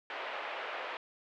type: band-pass noise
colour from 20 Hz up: pink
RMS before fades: -40 dBFS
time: 0.1-0.97 s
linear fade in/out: 2 ms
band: 510 to 2900 Hz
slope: 24 dB/octave
effects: none